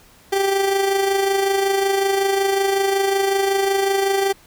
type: tone with amplitude modulation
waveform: 30% pulse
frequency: 392 Hz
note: G4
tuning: in tune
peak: -12 dBFS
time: 0.32-4.33 s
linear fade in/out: 10 ms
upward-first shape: sine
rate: 25.4 Hz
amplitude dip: 45%
effects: pink hiss -50 dBFS RMS until 4.46 s